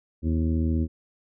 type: harmonic tone with a mistuned harmonic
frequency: 80.5 Hz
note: E2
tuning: 41 cents flat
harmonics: 1 / 2 / 3 / 4 / 5 / 7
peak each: -23 / -32 / -27 / -32 / -41 / -45 dBFS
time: 0.22-0.88 s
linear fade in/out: 50 ms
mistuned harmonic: 7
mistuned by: -84 cents
effects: none